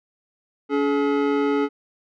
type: tone pair together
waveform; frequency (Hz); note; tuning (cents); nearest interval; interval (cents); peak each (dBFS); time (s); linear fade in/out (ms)
square; 283.9 / 425.4; C#4 / G#4; +41 / +42; perfect fifth; 701; -22; 0.69-1.69; 50
effects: low-pass 2000 Hz 12 dB/octave